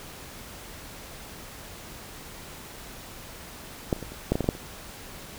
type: clicks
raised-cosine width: 2 ms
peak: -9 / -27 / -22 / -26 / -8 / -12 / -12 / -17 / -7 / -28 dBFS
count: 10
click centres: 3.928 / 3.964 / 4.027 / 4.12 / 4.32 / 4.355 / 4.407 / 4.443 / 4.489 / 4.551 s
effects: pink hiss -43 dBFS RMS until 5.38 s